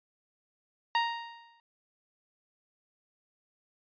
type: tone with exponential decay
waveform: sawtooth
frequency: 932.3 Hz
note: A#5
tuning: in tune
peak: -19 dBFS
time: 0.95-1.6 s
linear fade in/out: 1 ms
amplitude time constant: 140 ms
effects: resampled to 11025 Hz